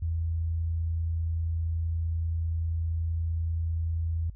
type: tone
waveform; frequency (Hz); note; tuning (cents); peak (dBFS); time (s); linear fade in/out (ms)
sine; 82.4; E2; 0; -26; 0.02-4.3; 5
effects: added 52 Hz sine -43 dBFS peak until 4.35 s